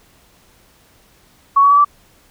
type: tone with pitch steps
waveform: sine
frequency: 1113 / 1129.2 / 1145.6 / 1162.3 Hz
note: C#6 / C#6 / D6 / D6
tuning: +7 / +32 / -43 / -18 cents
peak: -7 dBFS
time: 1.56-1.848 s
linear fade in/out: 10 ms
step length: 72 ms
effects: pink hiss -52 dBFS RMS until 2.3 s